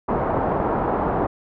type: low-pass noise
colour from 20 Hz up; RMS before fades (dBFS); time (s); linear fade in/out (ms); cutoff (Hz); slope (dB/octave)
white; -22; 0.08-1.27; 10; 990; 24
effects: none